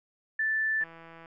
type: tone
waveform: sine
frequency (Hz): 1760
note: A6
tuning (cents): 0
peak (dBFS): -25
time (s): 0.39-0.84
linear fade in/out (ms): 5
type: click train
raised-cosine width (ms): 0.5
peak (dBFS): -34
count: 75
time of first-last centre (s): 0.81-1.258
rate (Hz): 165
effects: none